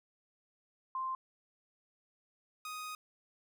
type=tone pair in turn; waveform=sine / sawtooth; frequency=1046.5 / 1247.9 Hz; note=C6 / D#6; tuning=0 / +5 cents; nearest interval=minor third; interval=305 cents; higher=second; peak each=-34 / -37 dBFS; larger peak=first; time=0.95-1.15 / 2.65-2.95 s; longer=second; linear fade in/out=2 ms; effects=none